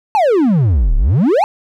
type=exponential two-way sweep; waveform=triangle; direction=down then up; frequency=900 to 32.7 to 900 Hz; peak=-7 dBFS; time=0.15-1.44 s; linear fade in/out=0 ms; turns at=0.96 s; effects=none